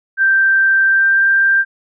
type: tone with pitch glide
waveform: sine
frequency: 1568 to 1581.6 Hz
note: G6 to G6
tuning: 0 to +15 cents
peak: -9 dBFS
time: 0.17-1.65 s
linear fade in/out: 50 ms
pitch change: +15 cents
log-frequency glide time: 0.85-1.26 s
effects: none